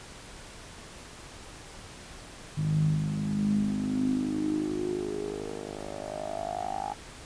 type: tone with band-pass filter sweep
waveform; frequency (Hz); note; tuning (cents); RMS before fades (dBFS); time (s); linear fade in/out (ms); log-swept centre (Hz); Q
10% pulse; 51.3; G#1; -21; -30; 2.57-6.94; 10; 140 to 830; 9.9
effects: pink hiss -46 dBFS RMS until 7.25 s + resampled to 22050 Hz